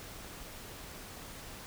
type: silence
effects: pink hiss -47 dBFS RMS until 1.66 s